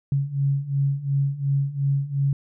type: beating tone pair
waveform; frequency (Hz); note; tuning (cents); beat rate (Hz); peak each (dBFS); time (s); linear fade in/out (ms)
sine; 137.6 / 140.4; C#3 / C#3; -12 / +22; 2.8; -25 / -22; 0.12-2.33; 2
effects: none